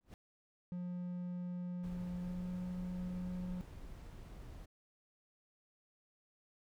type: noise with exponential growth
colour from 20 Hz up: brown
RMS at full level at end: -48 dBFS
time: 0.01-0.14 s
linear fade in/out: 0 ms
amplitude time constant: 28 ms
type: tone with pitch glide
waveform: triangle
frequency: 178 to 180.59 Hz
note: F3 to F#3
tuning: +33 to -42 cents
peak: -37 dBFS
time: 0.72-3.61 s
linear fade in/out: 0 ms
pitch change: +25 cents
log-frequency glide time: 2.19-2.54 s
type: noise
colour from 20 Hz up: brown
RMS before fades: -50 dBFS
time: 1.83-4.66 s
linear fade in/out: 10 ms
effects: none